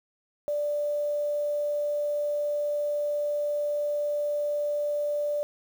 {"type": "tone with quantisation", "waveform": "sine", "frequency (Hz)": 587.3, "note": "D5", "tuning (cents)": 0, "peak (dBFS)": -25, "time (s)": [0.48, 5.43], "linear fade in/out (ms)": 0, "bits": 8, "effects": []}